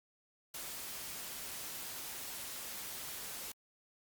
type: noise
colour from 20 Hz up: white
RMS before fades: -44 dBFS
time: 0.54-3.52 s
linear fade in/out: 5 ms
effects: Opus 48 kbps